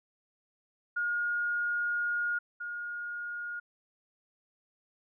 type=tone pair in turn; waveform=sine; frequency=1429 / 1429 Hz; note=F6 / F6; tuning=+39 / +39 cents; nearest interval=unison; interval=0 cents; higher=neither; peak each=-28 / -35 dBFS; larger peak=first; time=0.96-2.39 / 2.6-3.6 s; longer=first; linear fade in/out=10 ms; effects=none